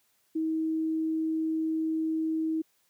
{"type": "tone", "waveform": "sine", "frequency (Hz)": 318.9, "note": "D#4", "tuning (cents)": 43, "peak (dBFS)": -26, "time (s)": [0.35, 2.62], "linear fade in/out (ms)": 10, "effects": ["white hiss -70 dBFS RMS until 2.89 s", "high-pass 80 Hz 12 dB/octave"]}